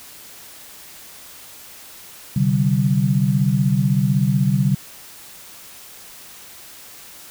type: chord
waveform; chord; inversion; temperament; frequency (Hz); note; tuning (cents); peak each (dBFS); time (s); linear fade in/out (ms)
sine; C suspended second; none; equal with one note detuned; 130.81 / 146.83 / 192.19; C3 / D3 / G3; 0 / 0 / -34; -19; 2.36-4.75; 5
effects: white hiss -41 dBFS RMS until 7.3 s